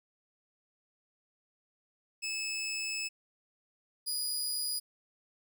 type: tone pair in turn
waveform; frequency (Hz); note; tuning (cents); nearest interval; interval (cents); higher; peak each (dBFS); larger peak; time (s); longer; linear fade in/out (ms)
20% pulse; 2604 / 4916; E7 / D#8; -22 / -22; major seventh; 1100; second; -29 / -26; second; 2.22-3.09 / 4.06-4.8; first; 20
effects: none